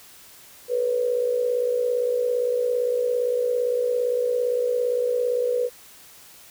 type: tone with amplitude modulation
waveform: sine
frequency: 490.6 Hz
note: B4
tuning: 12 cents flat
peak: -17 dBFS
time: 0.68-5.7 s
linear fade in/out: 50 ms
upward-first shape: sine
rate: 57.6 Hz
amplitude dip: 65%
effects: white hiss -48 dBFS RMS until 6.5 s